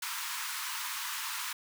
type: high-pass noise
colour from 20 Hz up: pink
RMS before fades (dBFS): -37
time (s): 0.02-1.53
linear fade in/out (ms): 5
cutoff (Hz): 910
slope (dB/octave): 96
effects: none